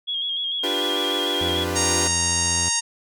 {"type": "tone with vibrato", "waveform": "sine", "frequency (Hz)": 3294, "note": "G#7", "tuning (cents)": -15, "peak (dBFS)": -23, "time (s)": [0.07, 1.65], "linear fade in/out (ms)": 20, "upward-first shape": "square", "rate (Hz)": 6.7, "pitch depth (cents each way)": 32}
{"type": "chord", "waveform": "sawtooth", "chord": "G dominant seventh", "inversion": "second", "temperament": "equal", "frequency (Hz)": [293.7, 349.2, 392, 493.9], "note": ["D4", "F4", "G4", "B4"], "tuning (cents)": [0, 0, 0, 0], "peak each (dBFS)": -26, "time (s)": [0.63, 2.08], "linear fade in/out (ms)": 10}
{"type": "tone with pitch glide", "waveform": "sawtooth", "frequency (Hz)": [86.9, 85.65], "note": ["F2", "F2"], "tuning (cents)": [-8, -33], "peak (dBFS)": -24, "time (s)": [1.41, 2.69], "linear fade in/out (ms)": 0, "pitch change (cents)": -25, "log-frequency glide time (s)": [1.85, 2.05]}
{"type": "harmonic tone", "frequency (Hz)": 931, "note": "A#5", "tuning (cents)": -2, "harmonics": [1, 2, 3, 4, 5, 6, 7, 8, 9, 10], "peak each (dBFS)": [-32, -32, -31, -32, -29, -30, -23, -32, -33, -29], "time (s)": [1.75, 2.81], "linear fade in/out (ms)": 20}
{"effects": []}